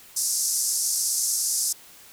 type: band-pass noise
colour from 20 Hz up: pink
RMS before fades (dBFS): -25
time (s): 0.16-1.73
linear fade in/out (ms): 10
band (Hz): 5200 to 12000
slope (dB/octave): 48
effects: white hiss -49 dBFS RMS until 2.12 s

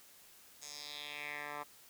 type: tone with band-pass filter sweep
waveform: 10% pulse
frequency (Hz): 146.83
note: D3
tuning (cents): 0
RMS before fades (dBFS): -45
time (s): 0.61-1.64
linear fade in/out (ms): 20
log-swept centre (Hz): 6900 to 1200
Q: 3.1
effects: white hiss -60 dBFS RMS until 1.89 s

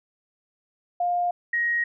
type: tone pair in turn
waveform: sine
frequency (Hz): 706 / 1884.8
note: F5 / A#6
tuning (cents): +19 / +19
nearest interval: octave + perfect fourth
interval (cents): 1700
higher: second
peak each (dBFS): -21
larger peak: neither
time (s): 1-1.31 / 1.53-1.84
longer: neither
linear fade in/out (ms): 5
effects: none

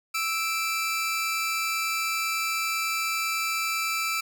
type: tone pair together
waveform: sawtooth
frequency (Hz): 1318 / 2350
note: E6 / D7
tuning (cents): -1 / +1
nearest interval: minor seventh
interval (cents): 1002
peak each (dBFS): -25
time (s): 0.14-4.21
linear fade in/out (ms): 10
effects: none

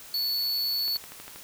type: tone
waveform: square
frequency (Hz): 4435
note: C#8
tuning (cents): 0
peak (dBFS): -26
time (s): 0.14-0.97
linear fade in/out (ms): 2
type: click train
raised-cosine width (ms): 0.3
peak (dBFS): -26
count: 7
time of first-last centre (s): 0.88-1.36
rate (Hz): 12.5
effects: white hiss -46 dBFS RMS until 1.43 s

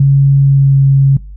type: tone with pitch glide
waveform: sine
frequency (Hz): 138.59 to 137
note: C#3 to C#3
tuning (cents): 0 to -20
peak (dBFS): -4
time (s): 0-1.17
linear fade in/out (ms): 5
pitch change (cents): -20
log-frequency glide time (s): 0.4-0.8
effects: noise-tail reverb RT60 0.3 s tail -21 dB re dry + added 50 Hz sine -27 dBFS peak until 1.36 s

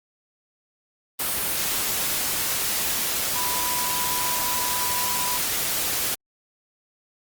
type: tone in noise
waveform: sine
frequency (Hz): 987.8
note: B5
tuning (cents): 0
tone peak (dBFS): -29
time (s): 3.35-5.38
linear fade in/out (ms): 10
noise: white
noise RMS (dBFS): -25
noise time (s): 1.19-6.15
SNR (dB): -7
effects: Opus 32 kbps

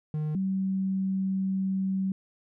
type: tone pair in turn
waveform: triangle / sine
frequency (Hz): 152.9 / 191.24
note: D#3 / G3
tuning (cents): -30 / -43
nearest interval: major third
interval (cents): 387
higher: second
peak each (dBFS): -25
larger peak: neither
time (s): 0.14-0.35 / 0.35-2.12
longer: second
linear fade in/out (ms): 2
effects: none

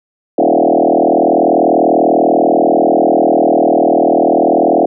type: tone with frequency modulation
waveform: sine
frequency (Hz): 506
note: B4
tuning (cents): +42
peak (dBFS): -7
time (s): 0.38-4.86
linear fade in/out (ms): 5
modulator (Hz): 40.3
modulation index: 6
effects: none

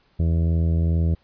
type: harmonic tone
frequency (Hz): 82.41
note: E2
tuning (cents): 0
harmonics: 1 / 2 / 3 / 4 / 5 / 6 / 7 / 8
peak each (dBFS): -18 / -24 / -37 / -36 / -39 / -42 / -43 / -47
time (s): 0.19-1.15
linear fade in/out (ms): 10
effects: pink hiss -62 dBFS RMS until 1.23 s + resampled to 11025 Hz

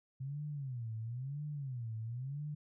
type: tone with vibrato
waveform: sine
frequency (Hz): 128.6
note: C3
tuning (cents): -30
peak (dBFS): -38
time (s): 0.2-2.55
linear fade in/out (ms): 10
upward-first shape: sine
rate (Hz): 0.99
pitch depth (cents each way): 260
effects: none

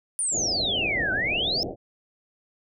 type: exponential two-way sweep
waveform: sine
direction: down then up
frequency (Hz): 9660 to 1480 to 5360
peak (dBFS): -23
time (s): 0.19-1.63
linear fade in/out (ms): 0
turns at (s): 1.12
type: low-pass noise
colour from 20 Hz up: white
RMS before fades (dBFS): -33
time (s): 0.31-1.76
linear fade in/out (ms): 50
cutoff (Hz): 750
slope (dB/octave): 96
effects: none

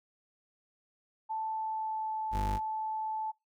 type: tone with pitch glide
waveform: sine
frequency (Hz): 880 to 872.4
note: A5 to A5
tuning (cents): 0 to -15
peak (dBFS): -32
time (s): 1.29-3.32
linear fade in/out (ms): 20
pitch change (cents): -15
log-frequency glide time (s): 1.41-2.14
type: tone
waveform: 35% pulse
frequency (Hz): 50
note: G1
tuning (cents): +35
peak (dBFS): -29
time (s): 2.31-2.6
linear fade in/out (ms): 50
effects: noise-tail reverb RT60 0.2 s tail -24 dB re dry

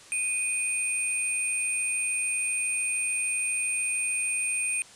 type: tone pair together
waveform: sine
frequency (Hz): 2481 / 8887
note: D#7 / C#9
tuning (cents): -6 / +3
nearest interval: octave + minor seventh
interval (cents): 2209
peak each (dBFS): -28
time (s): 0.12-4.82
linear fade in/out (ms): 0
effects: white hiss -50 dBFS RMS until 4.95 s + resampled to 22050 Hz

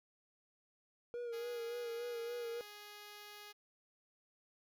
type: tone with vibrato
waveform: triangle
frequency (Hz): 472.7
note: A#4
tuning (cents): +24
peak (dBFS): -38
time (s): 1.14-2.61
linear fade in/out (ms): 0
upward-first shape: sine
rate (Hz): 3.5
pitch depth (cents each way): 41
type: tone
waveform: 5% pulse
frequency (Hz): 415.3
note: G#4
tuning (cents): 0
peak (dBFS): -40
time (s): 1.32-3.53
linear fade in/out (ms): 20
effects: none

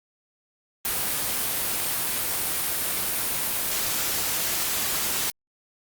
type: noise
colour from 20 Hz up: white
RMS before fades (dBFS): -26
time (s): 0.85-5.3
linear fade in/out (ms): 0
effects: Opus 32 kbps

